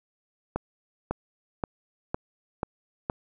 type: accelerating click train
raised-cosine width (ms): 1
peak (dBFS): -13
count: 6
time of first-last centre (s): 0.56-3.099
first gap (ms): 550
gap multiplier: 0.96
effects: none